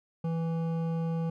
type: tone with hard clipping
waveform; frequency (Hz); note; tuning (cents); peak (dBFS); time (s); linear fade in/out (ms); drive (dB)
triangle; 164.81; E3; 0; -30; 0.24-1.3; 5; 15
effects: none